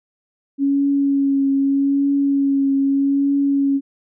sine tone with vibrato, 277.2 Hz, C#4, in tune, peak -14 dBFS, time 0.58-3.81 s, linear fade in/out 50 ms, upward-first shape triangle, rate 0.81 Hz, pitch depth 23 cents each way, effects none

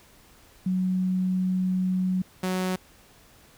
sine / sawtooth tone pair in turn, 185 / 185 Hz, F#3 / F#3, 0 / 0 cents, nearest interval unison, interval 0 cents, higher neither, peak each -22 / -21 dBFS, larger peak second, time 0.66-2.22 / 2.43-2.76 s, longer first, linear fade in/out 5 ms, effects pink hiss -55 dBFS RMS until 3.57 s

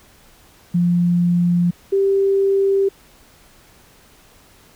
sine tone pair in turn, 174.61 / 392.2 Hz, F3 / G4, 0 / +1 cents, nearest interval octave + major second, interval 1401 cents, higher second, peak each -13 dBFS, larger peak neither, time 0.74-1.71 / 1.92-2.89 s, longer neither, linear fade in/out 10 ms, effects pink hiss -50 dBFS RMS until 4.75 s

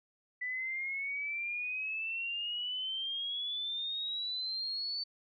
sine exponential sweep, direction up, 1978 to 4529 Hz, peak -34 dBFS, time 0.41-5.04 s, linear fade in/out 10 ms, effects none

